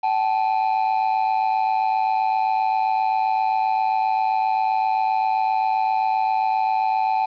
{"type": "ring-modulated tone", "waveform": "triangle", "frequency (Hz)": 816, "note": "G#5", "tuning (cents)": -31, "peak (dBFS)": -13, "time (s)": [0.03, 7.26], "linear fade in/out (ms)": 10, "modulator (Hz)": 53.8, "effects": ["resampled to 11025 Hz", "8-bit"]}